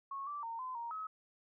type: tone with pitch steps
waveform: sine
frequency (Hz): 1098 / 1166 / 917 / 1023 / 935 / 1280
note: C#6 / D6 / A#5 / C6 / A#5 / D#6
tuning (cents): -17 / -13 / -29 / -39 / +5 / +49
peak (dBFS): -39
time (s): 0.11-1.07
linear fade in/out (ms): 5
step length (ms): 160
effects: none